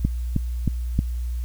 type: click train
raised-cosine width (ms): 5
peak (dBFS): -7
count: 4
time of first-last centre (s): 0.05-0.99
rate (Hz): 3.19
effects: added 60 Hz sine -24 dBFS peak until 1.44 s + white hiss -52 dBFS RMS until 1.44 s